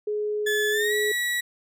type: tone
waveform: sine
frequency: 420.3 Hz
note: G#4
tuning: 21 cents sharp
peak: -24 dBFS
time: 0.07-1.12 s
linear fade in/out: 5 ms
type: tone with pitch glide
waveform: 35% pulse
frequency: 1724 to 1935.1 Hz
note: A6 to B6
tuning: -36 to -36 cents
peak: -22 dBFS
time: 0.46-1.41 s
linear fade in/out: 10 ms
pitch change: +200 cents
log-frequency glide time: 0.71-0.94 s
effects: none